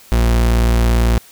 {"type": "tone", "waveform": "40% pulse", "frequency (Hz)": 58.1, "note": "A#1", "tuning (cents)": -5, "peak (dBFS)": -10, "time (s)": [0.12, 1.18], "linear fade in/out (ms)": 0, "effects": ["white hiss -44 dBFS RMS until 1.31 s"]}